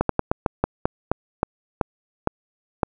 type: slowing click train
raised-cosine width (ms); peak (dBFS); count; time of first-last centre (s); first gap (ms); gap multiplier
1; -4; 12; 0.01-2.832; 83; 1.21
effects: none